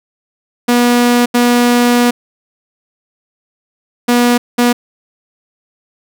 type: tone bursts at uneven times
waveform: sawtooth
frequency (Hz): 242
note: B3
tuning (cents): -35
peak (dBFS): -4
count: 4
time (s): 0.68-1.26 / 1.34-2.11 / 4.08-4.38 / 4.58-4.73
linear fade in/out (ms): 10
effects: none